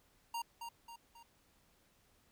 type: tone with echo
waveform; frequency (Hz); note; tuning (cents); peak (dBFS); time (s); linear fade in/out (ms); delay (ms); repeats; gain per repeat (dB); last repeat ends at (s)
square; 932.3; A#5; 0; -38; 0.34-0.42; 5; 270; 3; -6; 1.23
effects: pink hiss -71 dBFS RMS until 2.31 s